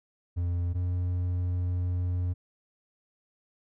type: tone pair in turn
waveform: triangle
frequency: 87.31 / 89.35 Hz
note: F2 / F2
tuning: 0 / +40 cents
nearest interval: unison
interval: 40 cents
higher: second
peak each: -24 dBFS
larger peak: neither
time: 0.36-0.74 / 0.74-2.34 s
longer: second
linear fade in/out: 20 ms
effects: none